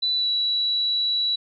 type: tone with pitch glide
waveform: sine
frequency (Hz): 3977 to 3925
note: B7 to B7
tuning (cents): +11 to -11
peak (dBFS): -20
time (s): 0.02-1.36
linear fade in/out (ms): 10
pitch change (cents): -22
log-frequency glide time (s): 0.15-0.29
effects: none